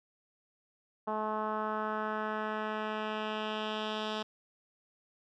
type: tone with low-pass filter sweep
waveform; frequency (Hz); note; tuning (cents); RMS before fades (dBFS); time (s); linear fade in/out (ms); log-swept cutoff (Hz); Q
10% pulse; 215.2; A3; -38; -35; 1.07-4.23; 10; 1000 to 4000; 2.2
effects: none